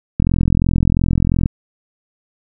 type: click train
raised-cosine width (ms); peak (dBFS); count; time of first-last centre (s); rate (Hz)
5; -3; 55; 0.2-1.459; 42.9
effects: none